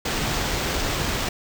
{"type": "noise with sample-and-hold", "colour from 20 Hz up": "pink", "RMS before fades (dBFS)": -25, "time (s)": [0.05, 1.29], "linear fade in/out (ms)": 5, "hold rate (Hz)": 11025, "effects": []}